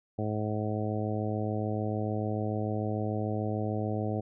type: harmonic tone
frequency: 106.8 Hz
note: G#2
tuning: 49 cents sharp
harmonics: 1 / 2 / 3 / 4 / 5 / 6 / 7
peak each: -32 / -35 / -37 / -38 / -39 / -40 / -40 dBFS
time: 0.18-4.21 s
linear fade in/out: 10 ms
effects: none